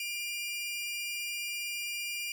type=tone pair together; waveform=sawtooth; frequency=2397 / 2850 Hz; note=D7 / F7; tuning=+35 / +34 cents; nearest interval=minor third; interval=299 cents; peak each=-32 / -37 dBFS; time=0-2.32 s; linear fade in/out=2 ms; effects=none